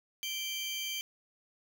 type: tone pair together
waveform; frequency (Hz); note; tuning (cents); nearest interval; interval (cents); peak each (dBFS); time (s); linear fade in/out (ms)
sawtooth; 2349 / 3132; D7 / G7; 0 / -2; perfect fourth; 498; -36 / -33; 0.23-1.01; 0
effects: none